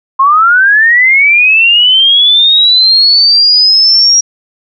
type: linear sweep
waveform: sine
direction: up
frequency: 1051 to 5680 Hz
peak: -3 dBFS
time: 0.19-4.21 s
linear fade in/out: 10 ms
effects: none